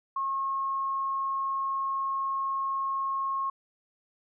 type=tone; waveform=sine; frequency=1084 Hz; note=C#6; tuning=39 cents flat; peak=-27 dBFS; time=0.16-3.5 s; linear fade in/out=5 ms; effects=none